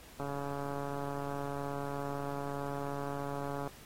click train, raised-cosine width 1 ms, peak -25 dBFS, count 491, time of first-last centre 0.2-3.675 s, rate 141 Hz, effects pink hiss -55 dBFS RMS until 3.85 s + AAC 48 kbps

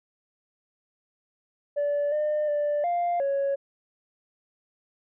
sine tone with pitch steps, 579 / 603 / 588 / 698 / 555 Hz, D5 / D5 / D5 / F5 / C#5, -25 / +46 / +2 / -1 / +2 cents, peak -21 dBFS, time 1.76-3.56 s, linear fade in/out 20 ms, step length 360 ms, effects tanh soft clip ceiling -21 dBFS

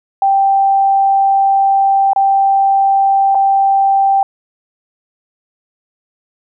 sine tone with dropouts, 784 Hz, G5, in tune, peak -8 dBFS, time 0.22-4.23 s, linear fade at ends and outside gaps 2 ms, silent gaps 2.133-2.161 / 3.348-3.352 s, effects none

